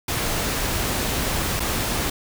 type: noise with dropouts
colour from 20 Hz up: pink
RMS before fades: -24 dBFS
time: 0.08-2.1 s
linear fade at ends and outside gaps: 5 ms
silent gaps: 1.597-1.602 s
effects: none